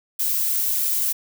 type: noise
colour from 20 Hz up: violet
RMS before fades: -22 dBFS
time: 0.19-1.13 s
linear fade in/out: 10 ms
effects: none